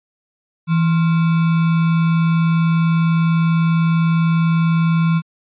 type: tone with sample-and-hold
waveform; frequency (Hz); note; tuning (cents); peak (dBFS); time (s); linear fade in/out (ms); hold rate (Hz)
sine; 164.7; E3; -1; -12; 0.67-5.22; 50; 1225
effects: resampled to 8000 Hz